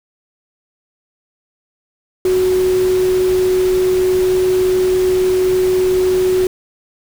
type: tone in noise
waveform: sine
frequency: 370 Hz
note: F#4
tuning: in tune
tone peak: -11 dBFS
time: 2.25-6.47 s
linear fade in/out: 2 ms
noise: pink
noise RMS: -28 dBFS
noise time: 2.25-6.47 s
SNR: +14 dB
effects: none